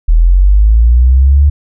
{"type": "linear sweep", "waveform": "sine", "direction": "up", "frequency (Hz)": [38.88, 73.3], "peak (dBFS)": -3, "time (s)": [0.08, 1.5], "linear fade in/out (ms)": 10, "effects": []}